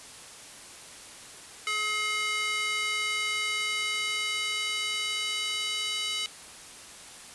square tone with high-pass filter sweep, 426 Hz, G#4, 44 cents sharp, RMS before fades -30 dBFS, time 1.67-6.26 s, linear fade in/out 0 ms, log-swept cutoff 1800 to 2900 Hz, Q 2, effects white hiss -46 dBFS RMS until 7.34 s + resampled to 24000 Hz

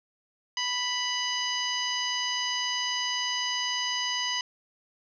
harmonic tone with a mistuned harmonic, 987.8 Hz, B5, in tune, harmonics 1 / 2 / 3 / 4 / 5 / 6, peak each -35 / -34 / -31 / -42 / -33 / -38 dBFS, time 0.57-4.41 s, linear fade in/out 2 ms, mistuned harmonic 6, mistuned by +88 cents, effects none

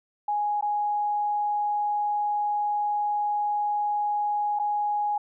sine tone with dropouts, 830.6 Hz, G#5, in tune, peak -23 dBFS, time 0.28-5.18 s, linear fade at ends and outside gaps 5 ms, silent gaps 0.611-0.624 / 4.59-4.596 s, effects none

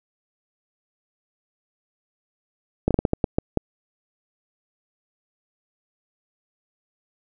slowing click train, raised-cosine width 2 ms, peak -5 dBFS, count 9, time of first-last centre 2.88-3.573 s, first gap 27 ms, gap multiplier 1.32, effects none

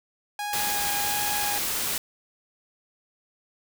sawtooth tone with vibrato, 824 Hz, G#5, 14 cents flat, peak -25 dBFS, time 0.39-1.58 s, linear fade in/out 2 ms, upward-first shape sine, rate 1.4 Hz, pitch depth 10 cents each way
white noise, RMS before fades -28 dBFS, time 0.53-1.98 s, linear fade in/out 2 ms
effects none

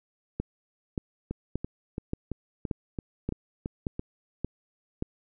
two click trains, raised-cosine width 3 ms, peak -16 / -19 dBFS, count 9 / 9, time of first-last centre 0.4-5.024 / 1.31-3.995 s, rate 1.73 / 2.98 Hz, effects none

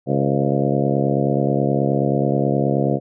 harmonic tone with a mistuned harmonic, 69.4 Hz, C#2, 3 cents sharp, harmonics 2 / 3 / 4 / 5 / 6 / 7 / 8 / 9 / 10, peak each -21 / -23 / -24 / -25 / -26 / -26 / -27 / -28 / -28 dBFS, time 0.06-3 s, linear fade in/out 50 ms, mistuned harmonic 8, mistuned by -49 cents, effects none

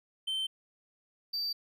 triangle tone pair in turn, 3100 / 4645 Hz, G7 / D8, -20 / -20 cents, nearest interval perfect fifth, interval 700 cents, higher second, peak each -29 / -30 dBFS, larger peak first, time 0.27-0.47 / 1.33-1.53 s, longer neither, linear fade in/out 10 ms, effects none

